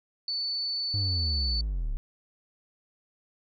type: tone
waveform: sine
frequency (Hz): 4486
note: C#8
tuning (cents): +20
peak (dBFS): -28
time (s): 0.28-1.61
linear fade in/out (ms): 2
type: linear sweep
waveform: triangle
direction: down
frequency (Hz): 103.4 to 30.87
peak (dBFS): -25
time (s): 0.94-1.97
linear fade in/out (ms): 0
effects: none